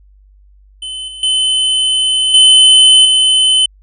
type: tone with level steps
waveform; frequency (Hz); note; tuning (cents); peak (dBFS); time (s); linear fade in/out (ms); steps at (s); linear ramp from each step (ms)
square; 3043; F#7; +48; -22 / -27 / -11 / -4 / -8; 0.82-3.66; 5; 1.08 / 1.23 / 2.34 / 3.05; 2
effects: added 49 Hz sine -42 dBFS peak until 3.82 s + resampled to 24000 Hz